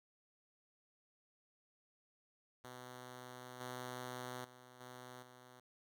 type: tone with level steps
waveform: 5% pulse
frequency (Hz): 125.5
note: B2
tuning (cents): +28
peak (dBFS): -39 / -33 / -47 / -40 / -47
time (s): 2.64-5.6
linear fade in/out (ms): 5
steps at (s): 3.6 / 4.44 / 4.8 / 5.22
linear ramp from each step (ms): 10
effects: none